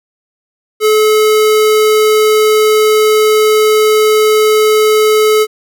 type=tone; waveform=square; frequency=430 Hz; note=A4; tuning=40 cents flat; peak=-7 dBFS; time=0.8-5.47 s; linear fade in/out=50 ms; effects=none